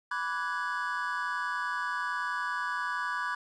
triangle chord, G# half-diminished seventh, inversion first, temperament equal with one note detuned, 987.8 / 1158.5 / 1480 / 1661.2 Hz, B5 / D6 / F#6 / G#6, 0 / -24 / 0 / 0 cents, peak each -34 dBFS, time 0.11-3.35 s, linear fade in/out 5 ms, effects resampled to 22050 Hz + 10-bit

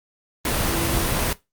sine tone in noise, 334.3 Hz, E4, 24 cents sharp, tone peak -28 dBFS, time 0.66-1.04 s, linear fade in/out 2 ms, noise pink, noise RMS -22 dBFS, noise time 0.45-1.33 s, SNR -9 dB, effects noise-tail reverb RT60 0.2 s tail -18 dB re dry + Opus 32 kbps

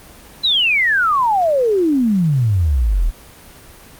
sine exponential sweep, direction down, 4075 to 36.28 Hz, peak -12 dBFS, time 0.43-3.11 s, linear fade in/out 20 ms, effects pink hiss -41 dBFS RMS until 3.99 s + Opus 24 kbps

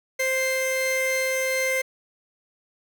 45% pulse tone pair together, 523.6 / 2093 Hz, C5 / C7, +1 / 0 cents, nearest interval 2 octaves, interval 2399 cents, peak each -25 dBFS, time 0.19-1.82 s, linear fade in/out 10 ms, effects none

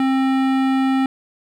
sine tone with hard clipping, 265.5 Hz, C4, 25 cents sharp, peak -17 dBFS, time 0-1.06 s, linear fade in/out 2 ms, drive 17 dB, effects none

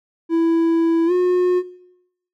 triangle tone with pitch glide, 330.8 to 360.7 Hz, E4 to F#4, +6 to -44 cents, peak -12 dBFS, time 0.29-1.63 s, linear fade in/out 50 ms, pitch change +150 cents, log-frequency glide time 1.06-1.12 s, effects noise-tail reverb RT60 0.8 s tail -19 dB re dry

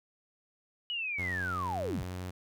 sine linear sweep, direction down, 2960 to 50.3 Hz, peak -32 dBFS, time 0.9-2.03 s, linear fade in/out 0 ms
sawtooth tone, 91.1 Hz, F#2, 26 cents flat, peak -33 dBFS, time 1.18-2.31 s, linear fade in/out 10 ms
effects none

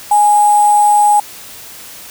sine tone with sample-and-hold, 830.6 Hz, G#5, in tune, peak -6 dBFS, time 0.11-1.2 s, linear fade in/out 5 ms, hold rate 8820 Hz, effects white hiss -33 dBFS RMS until 2.1 s

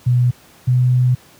sine tone pair in turn, 123.47 / 125.63 Hz, B2 / B2, 0 / +30 cents, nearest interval unison, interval 30 cents, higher second, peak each -10 dBFS, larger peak neither, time 0.06-0.31 / 0.67-1.15 s, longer second, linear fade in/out 10 ms, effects pink hiss -47 dBFS RMS until 1.39 s + high-pass 80 Hz 12 dB/octave

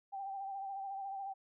sine tone with vibrato, 784 Hz, G5, in tune, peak -39 dBFS, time 0.12-1.34 s, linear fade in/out 20 ms, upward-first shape sine, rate 14 Hz, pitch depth 36 cents each way, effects none

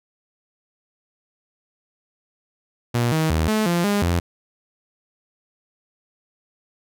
sawtooth tone with pitch steps, 119.6 / 158.5 / 79.6 / 216.2 / 172.7 / 203.8 / 86.3 Hz, A#2 / D#3 / D#2 / A3 / F3 / G#3 / F2, +45 / +32 / +40 / -30 / -19 / -32 / -20 cents, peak -14 dBFS, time 2.94-4.2 s, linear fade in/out 10 ms, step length 180 ms, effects none

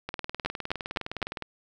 two click trains, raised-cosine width 0.3 ms, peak -11 / -17 dBFS, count 4 / 27, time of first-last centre 0.46-1.227 / 0.09-1.423 s, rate 3.91 / 19.5 Hz, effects none

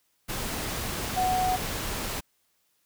sine tone in noise, 740 Hz, F#5, in tune, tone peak -23 dBFS, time 1.16-1.57 s, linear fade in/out 20 ms, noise pink, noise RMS -32 dBFS, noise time 0.28-2.21 s, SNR +6 dB, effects white hiss -71 dBFS RMS until 2.85 s

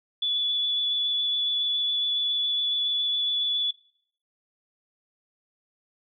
sine tone with vibrato, 3439 Hz, A7, 40 cents flat, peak -23 dBFS, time 0.22-3.71 s, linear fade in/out 5 ms, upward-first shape triangle, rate 7.2 Hz, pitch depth 12 cents each way, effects noise-tail reverb RT60 0.6 s tail -20 dB re dry

